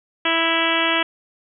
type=harmonic tone with a mistuned harmonic; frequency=329.6 Hz; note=E4; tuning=in tune; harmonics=1 / 2 / 3 / 4 / 5 / 6 / 7 / 8 / 9 / 10; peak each=-26 / -26 / -26 / -26 / -26 / -26 / -26 / -26 / -26 / -26 dBFS; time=0.25-1.03 s; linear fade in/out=5 ms; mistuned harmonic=8; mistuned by=+16 cents; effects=none